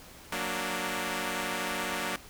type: chord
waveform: 5% pulse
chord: Gb augmented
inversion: none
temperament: equal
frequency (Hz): 185 / 233.1 / 293.7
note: Gb3 / Bb3 / D4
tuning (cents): 0 / 0 / 0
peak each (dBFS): -24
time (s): 0.32-2.16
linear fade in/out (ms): 2
effects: pink hiss -50 dBFS RMS until 2.29 s